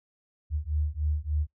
sine beating tone pair, 73.8 / 77.2 Hz, D2 / D#2, +9 / -13 cents, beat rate 3.4 Hz, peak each -29 dBFS, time 0.5-1.47 s, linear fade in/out 50 ms, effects noise-tail reverb RT60 0.1 s tail -22 dB re dry

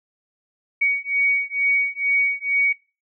sine beating tone pair, 2245 / 2247.2 Hz, C#7 / C#7, +21 / +23 cents, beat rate 2.2 Hz, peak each -21 dBFS, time 0.81-2.73 s, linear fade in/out 10 ms, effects noise-tail reverb RT60 0.3 s tail -19 dB re dry

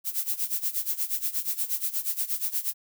violet noise with tremolo, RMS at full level -26 dBFS, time 0.04-2.74 s, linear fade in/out 50 ms, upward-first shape sine, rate 8.4 Hz, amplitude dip 85%, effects none

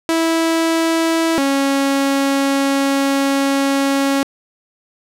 sawtooth tone pair in turn, 327.6 / 275.5 Hz, E4 / C#4, -11 / -11 cents, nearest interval minor third, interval 300 cents, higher first, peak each -10 dBFS, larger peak neither, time 0.09-1.38 / 1.38-4.23 s, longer second, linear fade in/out 0 ms, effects low-pass 12000 Hz 12 dB/octave

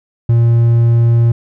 triangle tone, 117 Hz, A#2, 7 cents sharp, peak -5 dBFS, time 0.29-1.32 s, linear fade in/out 5 ms, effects none

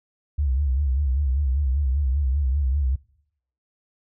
sine tone with vibrato, 68.4 Hz, C#2, 23 cents flat, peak -19 dBFS, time 0.38-2.96 s, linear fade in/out 10 ms, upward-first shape sine, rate 5.1 Hz, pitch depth 140 cents each way, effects noise-tail reverb RT60 0.7 s tail -21 dB re dry

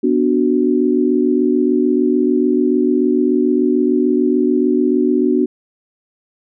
sine chord, B minor, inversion none, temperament equal, 246.9 / 293.7 / 370 Hz, B3 / D4 / F#4, 0 / 0 / 0 cents, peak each -16 dBFS, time 0.03-5.46 s, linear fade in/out 10 ms, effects none

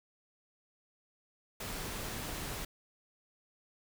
pink noise, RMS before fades -40 dBFS, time 1.6-2.65 s, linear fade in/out 5 ms, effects none

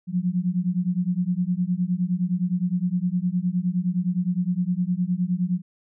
sine beating tone pair, 174.61 / 184.31 Hz, F3 / F#3, 0 / -6 cents, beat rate 9.7 Hz, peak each -24 dBFS, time 0.07-5.62 s, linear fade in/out 50 ms, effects none

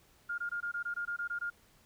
sine tone bursts, 1413 Hz, F6, 20 cents sharp, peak -33 dBFS, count 11, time 0.29-1.502 s, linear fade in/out 10 ms, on 92 ms, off 20 ms, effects pink hiss -65 dBFS RMS until 1.85 s

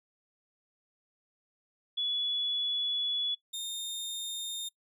sine / sawtooth tone pair in turn, 3410 / 3654 Hz, G#7 / A#7, +45 / -35 cents, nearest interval minor second, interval 120 cents, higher second, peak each -29 / -32 dBFS, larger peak first, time 1.97-3.35 / 3.53-4.69 s, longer first, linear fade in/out 10 ms, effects noise-tail reverb RT60 0.1 s tail -20 dB re dry

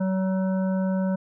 harmonic tone, 188.9 Hz, F#3, 36 cents sharp, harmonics 1 / 3 / 5 / 7 / 8, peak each -22 / -30 / -38 / -47 / -43 dBFS, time 0-1.16 s, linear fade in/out 10 ms, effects none

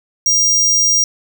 square tone, 5700 Hz, F8, 34 cents sharp, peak -11 dBFS, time 0.26-1.04 s, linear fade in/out 2 ms, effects none

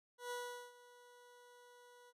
20% pulse tone with ADSR envelope, 488.5 Hz, B4, 19 cents flat, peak -36 dBFS, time 0.18-2.13 s, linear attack 130 ms, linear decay 410 ms, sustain -19 dB, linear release 42 ms, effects resampled to 32000 Hz

